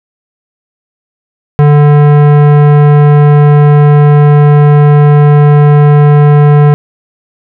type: tone with tanh clipping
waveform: sine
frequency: 146.83 Hz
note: D3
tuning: in tune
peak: -3 dBFS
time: 1.59-6.74 s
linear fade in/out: 0 ms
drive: 18 dB
effects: none